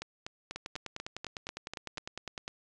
two click trains, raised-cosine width 0.2 ms, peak -21 / -21 dBFS, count 20 / 9, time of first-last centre 0.56-2.479 / 0.02-1.981 s, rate 9.9 / 4.08 Hz, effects resampled to 22050 Hz

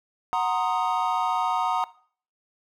triangle chord, C half-diminished seventh, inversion second, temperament equal, 740 / 932.3 / 1046.5 / 1244.5 Hz, Gb5 / Bb5 / C6 / Eb6, 0 / 0 / 0 / 0 cents, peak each -25 / -24 / -30 / -27 dBFS, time 0.33-1.84 s, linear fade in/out 0 ms, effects noise-tail reverb RT60 0.5 s tail -19 dB re dry

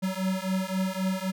square beating tone pair, 186.8 / 190.6 Hz, F#3 / G3, +17 / -48 cents, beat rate 3.8 Hz, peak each -30 dBFS, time 0.02-1.32 s, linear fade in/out 20 ms, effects none

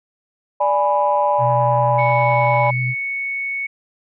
sine chord, G# diminished, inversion second, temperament equal, 587.3 / 830.6 / 987.8 Hz, D5 / G#5 / B5, 0 / 0 / 0 cents, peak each -18 dBFS, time 0.6-2.71 s, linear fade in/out 10 ms
sine tone with vibrato, 126 Hz, B2, 35 cents sharp, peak -19 dBFS, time 1.38-2.95 s, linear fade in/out 50 ms, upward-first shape sine, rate 10 Hz, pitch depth 20 cents each way
sine tone, 2217 Hz, C#7, in tune, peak -21 dBFS, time 1.98-3.67 s, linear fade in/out 10 ms
effects tanh soft clip ceiling -4 dBFS

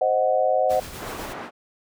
sine chord, C diminished, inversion none, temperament equal, 523.3 / 622.3 / 740 Hz, C5 / Eb5 / Gb5, 0 / 0 / 0 cents, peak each -22 dBFS, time 0.01-0.8 s, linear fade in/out 5 ms
pink noise with tremolo, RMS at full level -36 dBFS, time 0.69-1.34 s, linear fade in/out 20 ms, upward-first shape sine, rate 8 Hz, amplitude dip 35%
white band-pass noise, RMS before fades -35 dBFS, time 0.98-1.51 s, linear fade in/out 50 ms, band 170 to 1100 Hz, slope 12 dB/octave
effects none

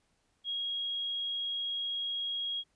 sine tone, 3288 Hz, G#7, 18 cents flat, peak -32 dBFS, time 0.44-2.64 s, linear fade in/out 50 ms, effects pink hiss -74 dBFS RMS until 2.75 s + resampled to 22050 Hz

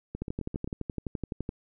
two click trains, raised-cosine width 3 ms, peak -22 / -19 dBFS, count 5 / 16, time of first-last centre 0.15-0.676 / 0.22-1.491 s, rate 7.61 / 11.8 Hz, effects none

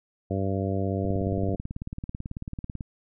harmonic tone, 97 Hz, G2, 18 cents flat, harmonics 1 / 2 / 3 / 4 / 5 / 6 / 7, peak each -28 / -31 / -33 / -34 / -35 / -36 / -36 dBFS, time 0.3-1.56 s, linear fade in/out 10 ms
click train, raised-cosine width 5 ms, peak -21 dBFS, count 33, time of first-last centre 1.05-2.808 s, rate 18.2 Hz
effects none

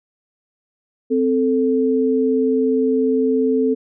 sine tone pair together, 260 / 440.7 Hz, C4 / A4, -11 / +3 cents, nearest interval major sixth, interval 914 cents, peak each -17 dBFS, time 1.1-3.75 s, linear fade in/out 20 ms, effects none

